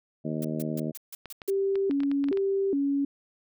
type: harmonic tone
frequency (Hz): 77.78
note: D#2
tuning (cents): 0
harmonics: 2 / 3 / 4 / 5 / 6 / 7 / 8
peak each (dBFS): -33 / -32 / -35 / -39 / -43 / -42 / -39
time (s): 0.24-0.92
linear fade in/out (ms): 20
type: noise bursts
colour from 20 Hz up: blue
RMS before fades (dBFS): -40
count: 7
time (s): 0.42-1.502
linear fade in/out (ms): 2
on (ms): 26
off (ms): 150
type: clicks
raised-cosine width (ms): 0.3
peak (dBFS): -25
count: 11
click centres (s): 1.257 / 1.418 / 1.756 / 1.911 / 2.004 / 2.034 / 2.115 / 2.241 / 2.286 / 2.328 / 2.373
type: tone with vibrato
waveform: sine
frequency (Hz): 331.2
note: E4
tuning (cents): +8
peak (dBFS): -23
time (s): 1.48-3.05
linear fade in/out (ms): 5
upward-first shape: square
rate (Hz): 1.2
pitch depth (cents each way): 290
effects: none